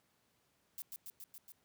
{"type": "noise with echo", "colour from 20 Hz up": "violet", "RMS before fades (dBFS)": -44, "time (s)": [0.78, 0.82], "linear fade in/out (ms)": 0, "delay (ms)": 140, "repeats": 5, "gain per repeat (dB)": -2, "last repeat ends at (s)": 1.52, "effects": ["pink hiss -75 dBFS RMS until 1.64 s", "high-pass 100 Hz 12 dB/octave"]}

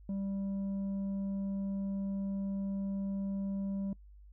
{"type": "tone with tanh clipping", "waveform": "sine", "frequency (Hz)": 196, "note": "G3", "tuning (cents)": 0, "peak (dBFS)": -34, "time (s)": [0.09, 3.93], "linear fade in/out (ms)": 2, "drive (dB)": 5, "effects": ["noise-tail reverb RT60 0.1 s tail -24 dB re dry", "added 50 Hz sine -52 dBFS peak until 4.32 s"]}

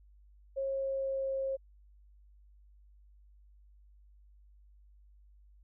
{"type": "tone with pitch glide", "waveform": "sine", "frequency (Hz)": [542, 537.6], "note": ["C#5", "C5"], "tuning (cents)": [-39, 47], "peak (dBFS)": -31, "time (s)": [0.56, 1.57], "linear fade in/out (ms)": 20, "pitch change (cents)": -14, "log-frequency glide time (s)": [0.67, 1.33], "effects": ["added 50 Hz sine -57 dBFS peak until 5.63 s"]}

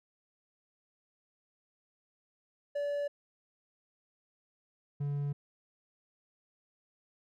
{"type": "tone pair in turn", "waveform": "triangle", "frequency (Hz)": [576, 143.21], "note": ["D5", "D3"], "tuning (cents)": [-34, -43], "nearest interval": "2 octaves", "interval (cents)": 2409, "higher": "first", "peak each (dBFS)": [-29, -29], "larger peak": "neither", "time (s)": [[2.75, 3.08], [5, 5.33]], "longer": "neither", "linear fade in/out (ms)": 10, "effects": []}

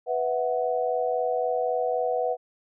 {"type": "chord", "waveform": "sine", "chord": "B suspended fourth", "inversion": "none", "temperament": "equal with one note detuned", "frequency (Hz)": [493.9, 656.2, 740], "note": ["B4", "E5", "F#5"], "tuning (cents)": [0, -8, 0], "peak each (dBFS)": [-26, -29, -28], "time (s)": [0.06, 2.37], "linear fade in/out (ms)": 50, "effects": []}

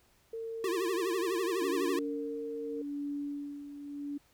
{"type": "tone with pitch glide", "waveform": "sine", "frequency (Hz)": [453.4, 457.6], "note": ["A#4", "A#4"], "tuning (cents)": [-48, -32], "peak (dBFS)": -36, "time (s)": [0.33, 2.82], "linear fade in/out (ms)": 5, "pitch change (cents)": 16, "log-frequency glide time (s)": [1.26, 1.77]}
{"type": "tone with vibrato", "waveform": "square", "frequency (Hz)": 361.1, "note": "F#4", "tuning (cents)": -42, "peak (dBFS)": -31, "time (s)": [0.64, 1.99], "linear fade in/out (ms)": 2, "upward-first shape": "triangle", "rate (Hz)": 12, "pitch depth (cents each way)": 170}
{"type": "tone with tremolo", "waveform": "sine", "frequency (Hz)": 287.1, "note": "D4", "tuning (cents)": -39, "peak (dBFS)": -33, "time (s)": [1.61, 4.18], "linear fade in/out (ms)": 10, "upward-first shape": "sine", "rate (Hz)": 0.83, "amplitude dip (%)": 65}
{"effects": ["pink hiss -67 dBFS RMS until 4.33 s"]}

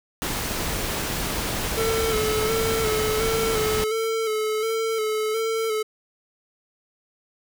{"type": "noise", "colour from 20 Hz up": "pink", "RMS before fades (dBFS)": -27, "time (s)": [0.22, 3.84], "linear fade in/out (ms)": 0}
{"type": "tone with vibrato", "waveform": "square", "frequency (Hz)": 440, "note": "A4", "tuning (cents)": 0, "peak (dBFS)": -23, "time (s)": [1.77, 5.83], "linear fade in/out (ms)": 10, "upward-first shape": "square", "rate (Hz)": 1.4, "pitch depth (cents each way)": 32}
{"effects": []}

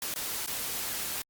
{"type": "noise with dropouts", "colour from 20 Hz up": "white", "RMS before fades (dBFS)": -34, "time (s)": [0.02, 1.22], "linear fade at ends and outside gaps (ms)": 2, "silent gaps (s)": [[0.14, 0.159], [0.463, 0.475]], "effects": ["Opus 48 kbps"]}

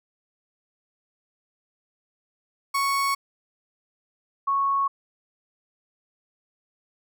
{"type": "tone pair in turn", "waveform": ["35% pulse", "sine"], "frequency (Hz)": [1108.7, 1104.8], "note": ["C#6", "C#6"], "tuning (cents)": [0, -6], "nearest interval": "unison", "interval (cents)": 6, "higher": "first", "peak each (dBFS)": -20, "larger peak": "neither", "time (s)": [[2.74, 3.15], [4.47, 4.88]], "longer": "neither", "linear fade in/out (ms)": 10, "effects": []}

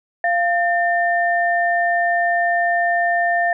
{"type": "tone pair together", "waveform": "sine", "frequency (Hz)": [693.6, 1800], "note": ["F5", "A6"], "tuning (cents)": [-12, 39], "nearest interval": "octave + perfect fourth", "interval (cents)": 1651, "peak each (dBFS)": [-17, -19], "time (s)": [0.24, 3.53], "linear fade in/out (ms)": 2, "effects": []}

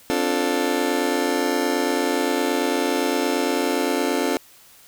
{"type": "chord", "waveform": "30% pulse", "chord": "D minor seventh", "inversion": "third", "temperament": "just", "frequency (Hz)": [264.3, 293.7, 352.4, 440.5], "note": ["C4", "D4", "F4", "A4"], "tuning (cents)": [18, 0, 16, 2], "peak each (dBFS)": -23, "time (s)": [0.1, 4.37], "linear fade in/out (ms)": 0, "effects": ["white hiss -50 dBFS RMS until 4.87 s"]}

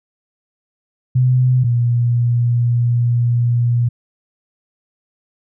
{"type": "tone pair in turn", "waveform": "sine", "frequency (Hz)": [126.9, 119.78], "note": ["B2", "A#2"], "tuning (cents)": [47, 47], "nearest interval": "minor second", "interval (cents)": 100, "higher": "first", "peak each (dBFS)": [-10, -12], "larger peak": "first", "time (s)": [[1.15, 1.64], [1.64, 3.89]], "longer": "second", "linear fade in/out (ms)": 10, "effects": []}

